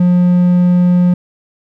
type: tone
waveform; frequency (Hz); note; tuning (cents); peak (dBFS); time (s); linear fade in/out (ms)
triangle; 178.1; F3; +34; -5; 0-1.14; 5
effects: none